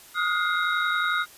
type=tone cluster; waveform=sine; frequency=1252 / 1426 / 1477 / 2103 / 3782 Hz; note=D#6 / F6 / F#6 / C7 / A#7; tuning=+10 / +36 / -3 / +8 / +24 cents; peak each=-27 / -25 / -33 / -34 / -31 dBFS; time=0.14-1.26 s; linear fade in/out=50 ms; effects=white hiss -49 dBFS RMS until 1.37 s + resampled to 32000 Hz